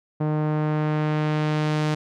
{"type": "tone with low-pass filter sweep", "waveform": "sawtooth", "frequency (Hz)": 152.7, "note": "D#3", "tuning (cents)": -32, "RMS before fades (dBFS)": -23, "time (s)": [0.2, 1.95], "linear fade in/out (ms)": 10, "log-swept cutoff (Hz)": [910, 6000], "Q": 0.73, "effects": []}